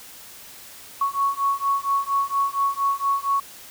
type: beating tone pair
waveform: sine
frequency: 1108 / 1112.3 Hz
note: C#6 / C#6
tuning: -1 / +6 cents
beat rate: 4.3 Hz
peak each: -23 dBFS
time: 1.01-3.4 s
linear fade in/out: 5 ms
effects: white hiss -43 dBFS RMS until 3.7 s